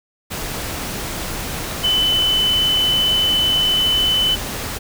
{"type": "tone in noise", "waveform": "sine", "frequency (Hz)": 3017, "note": "F#7", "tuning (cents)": 33, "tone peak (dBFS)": -14, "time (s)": [1.83, 4.36], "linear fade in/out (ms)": 20, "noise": "pink", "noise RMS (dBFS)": -26, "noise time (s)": [0.3, 4.79], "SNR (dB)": 9, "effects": []}